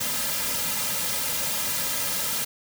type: noise with comb filter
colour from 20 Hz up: white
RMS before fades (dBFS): -27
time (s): 0-2.45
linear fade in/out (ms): 10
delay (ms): 2.7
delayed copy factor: -0.75
effects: none